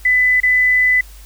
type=tone with dropouts; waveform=sine; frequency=2001 Hz; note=B6; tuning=22 cents sharp; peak=-10 dBFS; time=0.05-1.01 s; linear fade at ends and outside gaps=5 ms; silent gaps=0.403-0.432 s; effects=added 50 Hz sine -36 dBFS peak until 1.25 s + white hiss -45 dBFS RMS until 1.25 s